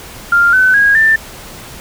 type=tone with pitch steps; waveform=sine; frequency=1396.9 / 1514.6 / 1642.1 / 1780.4 Hz; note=F6 / F#6 / G#6 / A6; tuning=0 / +40 / -20 / +20 cents; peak=-6 dBFS; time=0.32-1.16 s; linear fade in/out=5 ms; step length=210 ms; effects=pink hiss -32 dBFS RMS until 1.8 s